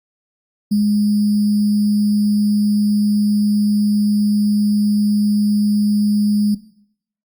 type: tone with sample-and-hold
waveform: sine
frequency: 207.7 Hz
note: G#3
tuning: in tune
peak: -12 dBFS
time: 0.71-6.55 s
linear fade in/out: 10 ms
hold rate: 4900 Hz
effects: noise-tail reverb RT60 0.7 s tail -18 dB re dry + Opus 48 kbps